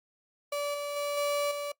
35% pulse tone with level steps, 578 Hz, D5, 28 cents flat, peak -28 / -31 / -28 / -25 / -31 dBFS, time 0.52-1.72 s, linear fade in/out 5 ms, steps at 0.74 / 0.96 / 1.17 / 1.51 s, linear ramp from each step 5 ms, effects noise-tail reverb RT60 0.1 s tail -21 dB re dry + Opus 48 kbps

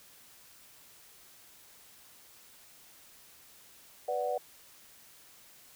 sine chord, B minor, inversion none, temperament equal, 493.9 / 587.3 / 740 Hz, B4 / D5 / F#5, 0 / 0 / 0 cents, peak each -34 dBFS, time 4.08-4.38 s, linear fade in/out 5 ms, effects white hiss -57 dBFS RMS until 5.75 s

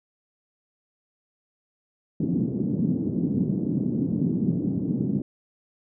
pink band-pass noise, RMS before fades -25 dBFS, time 2.2-5.22 s, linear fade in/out 5 ms, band 160 to 280 Hz, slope 24 dB/octave, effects none

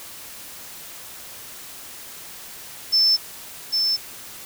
sine tone with echo, 5290 Hz, E8, 5 cents sharp, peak -14 dBFS, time 2.92-3.17 s, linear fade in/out 20 ms, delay 800 ms, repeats 1, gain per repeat -4 dB, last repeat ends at 3.97 s, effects white hiss -39 dBFS RMS until 4.45 s

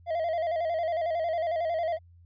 triangle tone with vibrato, 662 Hz, E5, 7 cents sharp, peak -24 dBFS, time 0.06-1.99 s, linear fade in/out 50 ms, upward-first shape square, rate 11 Hz, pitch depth 69 cents each way, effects added 86 Hz sine -52 dBFS peak until 2.25 s + resampled to 11025 Hz

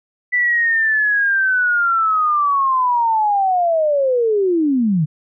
sine linear sweep, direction down, 1985 to 142.8 Hz, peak -13 dBFS, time 0.32-5.06 s, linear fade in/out 20 ms, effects none

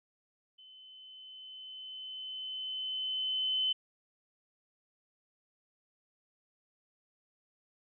sine tone with level ramp, 3044 Hz, F#7, 48 cents sharp, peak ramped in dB -53 to -27 dBFS, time 0.58-3.73 s, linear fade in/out 10 ms, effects none

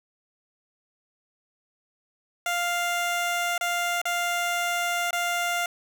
15% pulse tone with dropouts, 698.5 Hz, F5, in tune, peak -18 dBFS, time 2.46-5.66 s, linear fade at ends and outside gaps 2 ms, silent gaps 3.579-3.61 / 4.016-4.054 / 5.108-5.129 s, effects none

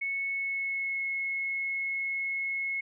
sine tone with pitch glide, 2204 to 2179 Hz, C#7 to C#7, -11 to -30 cents, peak -29 dBFS, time 0.01-2.81 s, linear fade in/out 10 ms, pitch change -19 cents, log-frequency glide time 0.3-1.03 s, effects none

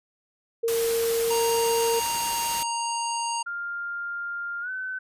sine tone, 460.4 Hz, A#4, 22 cents flat, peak -22 dBFS, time 0.63-2 s, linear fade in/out 10 ms
white noise, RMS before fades -31 dBFS, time 0.68-2.63 s, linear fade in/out 0 ms
harmonic tone, 932.3 Hz, A#5, in tune, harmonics 1 / 3 / 5 / 7 / 9 / 10, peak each -27 / -35 / -37 / -36 / -37 / -43 dBFS, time 1.3-3.43 s, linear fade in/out 10 ms
sine tone with pitch glide, 1400 to 1517.9 Hz, F6 to F#6, +4 to +44 cents, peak -29 dBFS, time 3.46-4.99 s, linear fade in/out 10 ms, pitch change +140 cents, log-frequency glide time 4.61-4.7 s
effects resampled to 32000 Hz

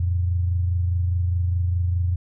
sine tone pair together, 87.31 / 112.19 Hz, F2 / A2, 0 / +34 cents, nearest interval major third, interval 434 cents, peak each -19 / -31 dBFS, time 0-2.16 s, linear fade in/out 5 ms, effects none

